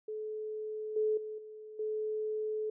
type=tone with level steps; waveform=sine; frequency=430.7 Hz; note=A4; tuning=37 cents flat; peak=-36 / -27 / -38 / -45 / -32 dBFS; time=0.08-2.7 s; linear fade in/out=5 ms; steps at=0.96 / 1.17 / 1.38 / 1.79 s; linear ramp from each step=5 ms; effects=none